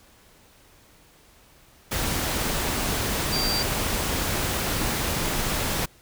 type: tone in noise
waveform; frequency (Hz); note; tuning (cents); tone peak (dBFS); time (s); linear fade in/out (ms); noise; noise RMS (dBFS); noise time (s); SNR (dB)
sine; 4699; D8; 0; -25; 3.32-3.63; 10; pink; -26; 1.91-5.86; -2
effects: pink hiss -55 dBFS RMS until 6.01 s